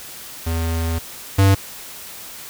square tone pair in turn, 82.41 / 97.49 Hz, E2 / G2, 0 / -9 cents, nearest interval minor third, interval 291 cents, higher second, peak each -20 / -11 dBFS, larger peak second, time 0.46-0.99 / 1.38-1.55 s, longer first, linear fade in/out 10 ms, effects white hiss -36 dBFS RMS until 2.49 s

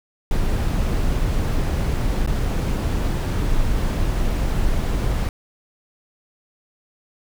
brown noise with dropouts, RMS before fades -20 dBFS, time 0.31-5.29 s, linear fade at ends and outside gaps 1 ms, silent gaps 2.263-2.274 s, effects none

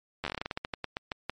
slowing click train, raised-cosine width 0.3 ms, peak -16 dBFS, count 18, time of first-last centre 0.24-1.296 s, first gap 11 ms, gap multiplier 1.19, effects MP3 48 kbps

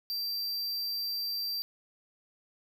square tone, 4699 Hz, D8, in tune, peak -32 dBFS, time 0.1-1.62 s, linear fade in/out 0 ms, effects 10-bit

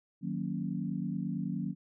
sine chord, D# minor seventh, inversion none, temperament equal, 155.56 / 185 / 233.1 / 277.2 Hz, D#3 / F#3 / A#3 / C#4, 0 / 0 / 0 / 0 cents, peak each -38 / -35 / -38 / -40 dBFS, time 0.21-1.75 s, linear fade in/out 50 ms, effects none

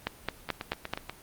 two click trains, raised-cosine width 0.3 ms, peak -18 / -12 dBFS, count 6 / 5, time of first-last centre 0.49-1.096 / 0.07-0.936 s, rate 8.25 / 4.62 Hz, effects pink hiss -52 dBFS RMS until 1.22 s + Opus 24 kbps

